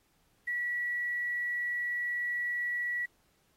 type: tone with quantisation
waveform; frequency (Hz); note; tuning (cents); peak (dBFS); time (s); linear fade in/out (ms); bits
sine; 1938; B6; -33; -30; 0.47-3.06; 10; 10
effects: pink hiss -71 dBFS RMS until 3.56 s + AAC 48 kbps